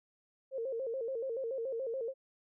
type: tone with vibrato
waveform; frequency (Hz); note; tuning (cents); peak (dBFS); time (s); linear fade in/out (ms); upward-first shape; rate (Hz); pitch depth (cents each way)
sine; 493.9; B4; 0; -34; 0.51-2.14; 50; square; 7; 130
effects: none